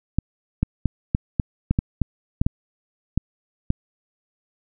clicks, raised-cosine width 5 ms, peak -6 dBFS, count 12, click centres 0.186 / 0.63 / 0.857 / 1.149 / 1.398 / 1.71 / 1.789 / 2.017 / 2.415 / 2.465 / 3.176 / 3.704 s, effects none

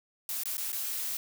blue noise with dropouts, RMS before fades -34 dBFS, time 0.29-1.17 s, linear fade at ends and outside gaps 1 ms, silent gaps 0.435-0.456 / 0.57-0.579 / 0.719-0.728 s, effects none

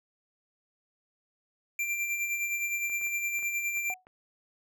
square tone with tremolo, 2364 Hz, D7, 11 cents sharp, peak -28 dBFS, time 1.79-3.94 s, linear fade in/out 2 ms, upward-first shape sine, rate 9.7 Hz, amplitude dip 45%
clicks, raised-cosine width 0.5 ms, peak -37 dBFS, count 7, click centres 2.898 / 3.014 / 3.067 / 3.391 / 3.427 / 3.772 / 4.069 s
sine tone with exponential decay, 740 Hz, F#5, in tune, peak -33 dBFS, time 3.9-4.05 s, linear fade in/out 0 ms, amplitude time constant 31 ms
effects none

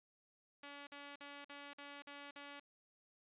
5% pulse tone bursts, 285.2 Hz, C#4, 49 cents sharp, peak -39 dBFS, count 7, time 0.63-2.598 s, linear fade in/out 5 ms, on 240 ms, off 48 ms, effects resampled to 8000 Hz

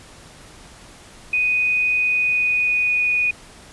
sine tone with pitch glide, 2489 to 2470 Hz, D#7 to D#7, 0 to -13 cents, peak -16 dBFS, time 1.33-3.31 s, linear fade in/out 5 ms, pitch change -13 cents, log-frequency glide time 2-3.11 s, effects pink hiss -44 dBFS RMS until 3.72 s + resampled to 24000 Hz

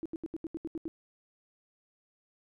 sine tone bursts, 325.5 Hz, E4, 22 cents flat, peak -33 dBFS, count 9, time 0.03-0.88 s, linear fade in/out 0 ms, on 26 ms, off 77 ms, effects none

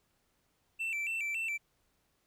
triangle tone with vibrato, 2500 Hz, D#7, 8 cents sharp, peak -31 dBFS, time 0.79-1.58 s, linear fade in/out 20 ms, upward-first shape square, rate 3.6 Hz, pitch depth 120 cents each way, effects pink hiss -75 dBFS RMS until 2.26 s

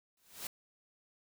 white noise with exponential growth, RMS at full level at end -38 dBFS, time 0.17-0.47 s, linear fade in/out 2 ms, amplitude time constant 64 ms, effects none

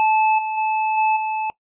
square tone with level steps, 870 Hz, A5, 20 cents flat, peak -15 / -23 / -19 / -16 / -22 dBFS, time 0-1.5 s, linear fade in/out 0 ms, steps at 0.38 / 0.57 / 0.97 / 1.16 s, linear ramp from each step 10 ms, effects noise-tail reverb RT60 0.1 s tail -20 dB re dry + resampled to 8000 Hz

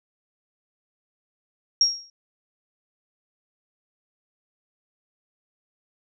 sine tone with exponential decay, 5588 Hz, F8, in tune, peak -12 dBFS, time 1.81-2.1 s, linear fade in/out 2 ms, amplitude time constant 61 ms, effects none

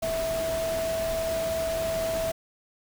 sine tone in noise, 654 Hz, E5, 14 cents flat, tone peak -26 dBFS, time 0.02-2.32 s, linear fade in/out 10 ms, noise pink, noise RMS -35 dBFS, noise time 0.02-2.32 s, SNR +6 dB, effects none

